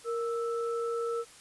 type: tone pair together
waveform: sine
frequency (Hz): 466.2 / 1318.6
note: A#4 / E6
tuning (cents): 0 / 0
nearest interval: octave + tritone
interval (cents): 1800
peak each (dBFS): -30 / -37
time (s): 0.04-1.25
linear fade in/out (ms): 50
effects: white hiss -53 dBFS RMS until 1.4 s + resampled to 24000 Hz